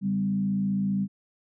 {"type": "tone with frequency modulation", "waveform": "sine", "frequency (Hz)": 196, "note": "G3", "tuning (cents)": 0, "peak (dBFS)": -23, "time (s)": [0.01, 1.08], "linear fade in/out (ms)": 50, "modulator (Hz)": 55.2, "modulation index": 0.54, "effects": []}